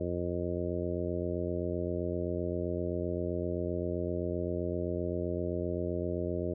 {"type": "harmonic tone", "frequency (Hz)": 87.7, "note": "F2", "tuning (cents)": 8, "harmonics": [1, 2, 3, 4, 5, 6, 7], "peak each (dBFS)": [-37, -39, -40, -36, -39, -41, -39], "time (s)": [0, 6.54], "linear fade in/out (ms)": 10, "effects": []}